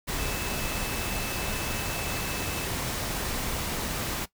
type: tone in noise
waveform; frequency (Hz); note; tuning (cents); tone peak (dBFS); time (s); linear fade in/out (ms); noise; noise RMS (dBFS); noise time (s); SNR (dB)
sine; 2615; E7; -15; -39; 0.18-2.66; 20; pink; -31; 0.07-4.26; -11
effects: noise-tail reverb RT60 0.1 s tail -17 dB re dry